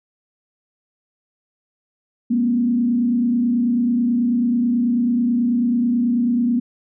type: tone with frequency modulation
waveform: sine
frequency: 240.2 Hz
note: B3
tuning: 48 cents flat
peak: -15 dBFS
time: 2.3-6.6 s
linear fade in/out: 10 ms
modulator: 29.2 Hz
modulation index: 0.6
effects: none